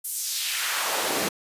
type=noise with high-pass filter sweep; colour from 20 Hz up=pink; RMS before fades=-27 dBFS; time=0.04-1.29 s; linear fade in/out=10 ms; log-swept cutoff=11000 to 230 Hz; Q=1.3; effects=resampled to 32000 Hz